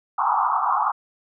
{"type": "band-pass noise", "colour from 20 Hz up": "pink", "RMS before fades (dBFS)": -21, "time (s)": [0.18, 0.92], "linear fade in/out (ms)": 10, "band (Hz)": [770, 1300], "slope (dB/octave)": 96, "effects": []}